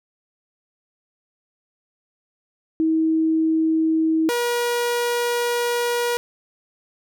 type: tone pair in turn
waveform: sine / sawtooth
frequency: 320 / 479.5 Hz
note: D#4 / A#4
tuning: +49 / +49 cents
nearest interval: perfect fifth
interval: 700 cents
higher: second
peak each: -16 / -16 dBFS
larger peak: neither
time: 2.8-4.29 / 4.29-6.17 s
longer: second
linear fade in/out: 0 ms
effects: none